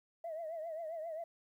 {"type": "tone with vibrato", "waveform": "sine", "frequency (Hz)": 649, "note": "E5", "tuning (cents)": -27, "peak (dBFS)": -38, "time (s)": [0.24, 1.24], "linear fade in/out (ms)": 5, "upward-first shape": "triangle", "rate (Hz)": 7.5, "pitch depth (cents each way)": 110, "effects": ["tanh soft clip ceiling -35 dBFS", "12-bit"]}